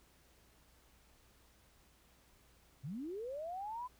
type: linear sweep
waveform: sine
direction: up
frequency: 116.54 to 1021 Hz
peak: -40 dBFS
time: 2.83-3.88 s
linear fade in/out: 20 ms
effects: added 60 Hz sine -70 dBFS peak until 3.99 s + pink hiss -68 dBFS RMS until 3.99 s